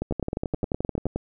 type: two click trains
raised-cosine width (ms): 2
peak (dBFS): -14 / -13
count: 12 / 12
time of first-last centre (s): 0.11-1.067 / 0.02-1.16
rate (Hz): 11.5 / 9.65
effects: none